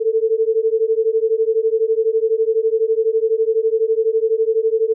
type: beating tone pair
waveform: sine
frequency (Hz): 440 / 452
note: A4 / A4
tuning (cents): 0 / +47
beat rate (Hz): 12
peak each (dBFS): -17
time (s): 0-4.94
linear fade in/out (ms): 20
effects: none